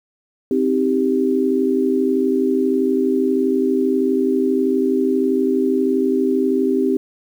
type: chord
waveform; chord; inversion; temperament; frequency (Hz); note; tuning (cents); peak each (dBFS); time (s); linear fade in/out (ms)
sine; C minor; none; just; 261.6 / 314 / 392.4; C4 / Eb4 / G4; 0 / +16 / +2; -18 / -22 / -18; 0.51-6.97; 2
effects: 8-bit